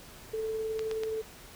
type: tone with tremolo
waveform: sine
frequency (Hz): 440.3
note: A4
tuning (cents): +1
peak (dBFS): -29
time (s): 0.33-1.22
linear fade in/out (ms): 10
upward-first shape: triangle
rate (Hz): 19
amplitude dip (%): 30
type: clicks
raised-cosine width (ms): 0.2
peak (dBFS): -21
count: 3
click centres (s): 0.793 / 0.913 / 1.035
effects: pink hiss -50 dBFS RMS until 1.55 s